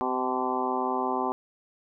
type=harmonic tone with a mistuned harmonic; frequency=128.4 Hz; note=C3; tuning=32 cents flat; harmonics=2 / 3 / 4 / 5 / 6 / 7 / 8 / 9; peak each=-33 / -32 / -38 / -38 / -32 / -32 / -32 / -37 dBFS; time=0.01-1.32 s; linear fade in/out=0 ms; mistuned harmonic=7; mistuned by=-44 cents; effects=none